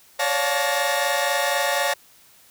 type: tone cluster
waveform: sawtooth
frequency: 553 / 577 / 710 / 870 / 1863 Hz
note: C#5 / D5 / F5 / A5 / A#6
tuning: -4 / -31 / +28 / -20 / -2 cents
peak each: -23 dBFS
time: 0.19-1.94 s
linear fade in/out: 10 ms
effects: white hiss -53 dBFS RMS until 2.5 s